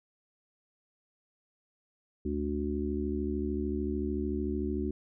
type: harmonic tone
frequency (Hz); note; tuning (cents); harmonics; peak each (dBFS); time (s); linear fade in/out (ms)
73.42; D2; 0; 1 / 3 / 4 / 5; -35 / -35 / -35 / -35; 2.25-4.91; 5
effects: none